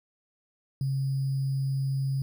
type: tone with sample-and-hold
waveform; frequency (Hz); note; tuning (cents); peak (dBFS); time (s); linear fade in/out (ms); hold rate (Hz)
sine; 135.6; C#3; -38; -25; 0.81-2.22; 2; 4900
effects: none